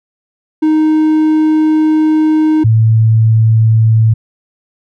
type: tone pair in turn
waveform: triangle / sine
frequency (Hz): 311.1 / 111.46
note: D#4 / A2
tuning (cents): 0 / +23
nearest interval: octave + tritone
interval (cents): 1777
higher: first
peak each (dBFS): -5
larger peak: neither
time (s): 0.62-2.64 / 2.64-4.14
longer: first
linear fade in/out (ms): 10
effects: none